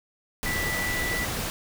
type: tone in noise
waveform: sine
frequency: 1971 Hz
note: B6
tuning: 4 cents flat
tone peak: -28 dBFS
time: 0.46-1.25 s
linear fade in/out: 0 ms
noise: pink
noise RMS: -30 dBFS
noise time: 0.43-1.5 s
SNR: -1 dB
effects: none